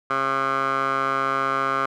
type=tone with band-pass filter; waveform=15% pulse; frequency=135.2 Hz; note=C#3; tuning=43 cents flat; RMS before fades=-23 dBFS; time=0.1-1.86 s; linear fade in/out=5 ms; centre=1200 Hz; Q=3.4; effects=none